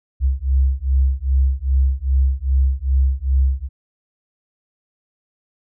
sine beating tone pair, 65.41 / 67.91 Hz, C2 / C#2, 0 / -35 cents, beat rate 2.5 Hz, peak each -17 dBFS, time 0.2-3.69 s, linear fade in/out 50 ms, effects none

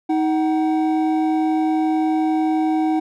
triangle tone pair together, 315.4 / 753 Hz, D#4 / F#5, +24 / +30 cents, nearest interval octave + minor third, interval 1506 cents, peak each -15 / -21 dBFS, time 0.09-3 s, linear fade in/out 10 ms, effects none

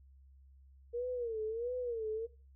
sine tone with vibrato, 466.2 Hz, A#4, in tune, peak -34 dBFS, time 0.93-2.27 s, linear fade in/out 20 ms, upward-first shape sine, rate 1.5 Hz, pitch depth 130 cents each way, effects noise-tail reverb RT60 0.3 s tail -17 dB re dry + added 67 Hz sine -57 dBFS peak until 2.55 s

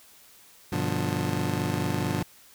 25% pulse chord, G dominant seventh, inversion none, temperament just, 98 / 122.5 / 147 / 176.4 Hz, G2 / B2 / D3 / F3, 0 / -14 / +2 / +18 cents, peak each -28 dBFS, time 0.72-2.23 s, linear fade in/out 5 ms, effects white hiss -54 dBFS RMS until 2.54 s

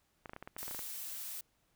clicks, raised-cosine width 0.5 ms, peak -30 dBFS, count 12, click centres 0.258 / 0.295 / 0.334 / 0.364 / 0.426 / 0.475 / 0.565 / 0.63 / 0.68 / 0.711 / 0.747 / 0.792 s
blue noise, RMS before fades -43 dBFS, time 0.58-1.41 s, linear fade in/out 5 ms
effects pink hiss -75 dBFS RMS until 1.75 s

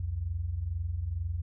sine tone pair together, 65.11 / 87.31 Hz, C2 / F2, -8 / 0 cents, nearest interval perfect fourth, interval 508 cents, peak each -36 / -31 dBFS, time 0-1.42 s, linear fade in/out 5 ms, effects none

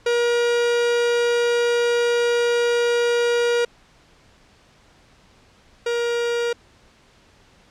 45% pulse tone pair in turn, 476.3 / 473.3 Hz, A#4 / A#4, +37 / +26 cents, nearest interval unison, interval 11 cents, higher first, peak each -17 / -20 dBFS, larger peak first, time 0.06-3.65 / 5.86-6.53 s, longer first, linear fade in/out 5 ms, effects pink hiss -54 dBFS RMS until 7.7 s + low-pass 6000 Hz 12 dB/octave

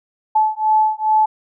sine beating tone pair, 864 / 866.4 Hz, A5 / A5, -32 / -27 cents, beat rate 2.4 Hz, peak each -16 / -16 dBFS, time 0.35-1.26 s, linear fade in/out 10 ms, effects none

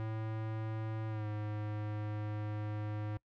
square tone with pitch glide, 110 to 105.64 Hz, A2 to G#2, 0 to +30 cents, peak -37 dBFS, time 0-3.17 s, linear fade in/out 0 ms, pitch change -70 cents, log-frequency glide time 1.08-1.27 s, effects noise-tail reverb RT60 0.1 s tail -24 dB re dry + low-pass 2000 Hz 12 dB/octave

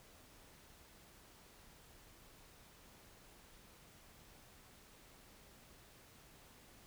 silence, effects pink hiss -62 dBFS RMS until 6.86 s

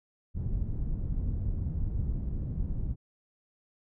pink low-pass noise, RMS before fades -31 dBFS, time 0.34-2.96 s, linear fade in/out 50 ms, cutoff 130 Hz, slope 12 dB/octave, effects none

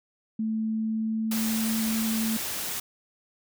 sine tone with pitch glide, 220 to 222.3 Hz, A3 to A3, 0 to +18 cents, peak -25 dBFS, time 0.39-2.37 s, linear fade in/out 5 ms, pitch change +18 cents, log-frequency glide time 0.72-1.74 s
white noise, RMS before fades -32 dBFS, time 1.31-2.8 s, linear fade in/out 5 ms
effects none

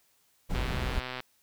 brown noise, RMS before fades -31 dBFS, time 0.49-1.01 s, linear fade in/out 20 ms
click train, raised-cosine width 0.3 ms, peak -20 dBFS, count 84, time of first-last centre 0.55-1.204 s, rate 127 Hz
effects white hiss -68 dBFS RMS until 1.42 s

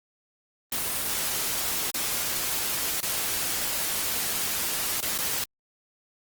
white noise with dropouts, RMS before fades -28 dBFS, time 0.72-5.44 s, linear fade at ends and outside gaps 2 ms, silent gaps 1.906-1.943 / 3.005-3.029 / 5.006-5.026 / 5.179-5.186 s, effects Opus 24 kbps

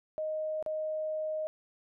sine tone with dropouts, 622.3 Hz, D#5, in tune, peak -31 dBFS, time 0.18-1.47 s, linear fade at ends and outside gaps 0 ms, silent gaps 0.626-0.662 s, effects none

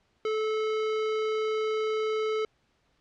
sine tone with hard clipping, 434.6 Hz, A4, 21 cents flat, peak -28 dBFS, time 0.25-2.45 s, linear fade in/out 2 ms, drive 17 dB, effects pink hiss -70 dBFS RMS until 3 s + low-pass 5000 Hz 12 dB/octave

